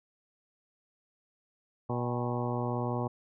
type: harmonic tone with a mistuned harmonic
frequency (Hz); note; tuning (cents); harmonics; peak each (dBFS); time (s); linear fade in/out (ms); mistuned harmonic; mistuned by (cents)
121.3; B2; -31; 1 / 2 / 3 / 4 / 5 / 6 / 7 / 8 / 9; -33 / -36 / -38 / -39 / -40 / -41 / -41 / -42 / -43; 1.89-3.08; 10; 6; +83
effects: none